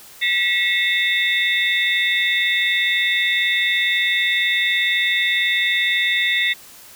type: tone cluster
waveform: sine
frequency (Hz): 1942 / 2166 / 2649 / 3561 / 3747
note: B6 / C#7 / E7 / A7 / A#7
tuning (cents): -30 / -41 / +8 / +20 / +8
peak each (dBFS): -20 / -21 / -28 / -22 / -28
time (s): 0.21-6.54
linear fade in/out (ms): 20
effects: white hiss -43 dBFS RMS until 6.95 s